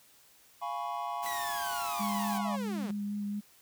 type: chord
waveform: triangle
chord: C# dominant seventh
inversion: first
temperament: equal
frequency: 698.5 / 830.6 / 987.8 / 1108.7 Hz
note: E#5 / G#5 / B5 / C#6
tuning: 0 / 0 / 0 / 0 cents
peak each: -37 dBFS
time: 0.61-2.57 s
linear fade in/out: 20 ms
type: band-stop noise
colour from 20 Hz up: white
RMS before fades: -43 dBFS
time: 1.22-2.39 s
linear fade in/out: 20 ms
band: 460 to 1200 Hz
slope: 96 dB/octave
type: linear sweep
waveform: sawtooth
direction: down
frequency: 1988 to 170 Hz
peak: -35 dBFS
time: 1.26-2.91 s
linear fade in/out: 0 ms
type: tone with vibrato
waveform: sine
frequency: 204.8 Hz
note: G#3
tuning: 24 cents flat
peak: -32 dBFS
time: 1.99-3.41 s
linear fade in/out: 20 ms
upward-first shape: sine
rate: 4.5 Hz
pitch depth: 13 cents each way
effects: white hiss -61 dBFS RMS until 3.61 s